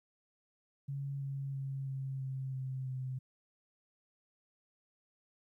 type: tone with pitch steps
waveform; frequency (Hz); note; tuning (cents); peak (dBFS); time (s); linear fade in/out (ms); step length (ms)
sine; 139.1 / 137.5 / 135.92 / 134.36 / 132.82 / 131.29 / 129.78; C#3 / C#3 / C#3 / C3 / C3 / C3 / C3; +6 / -14 / -34 / +46 / +26 / +6 / -14; -36; 0.88-3.19; 10; 330
effects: 13-bit